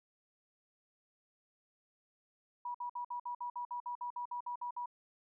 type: tone bursts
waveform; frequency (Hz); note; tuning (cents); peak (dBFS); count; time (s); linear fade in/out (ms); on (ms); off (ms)
sine; 970; B5; -31; -37; 15; 2.65-4.859; 5; 95; 56
effects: none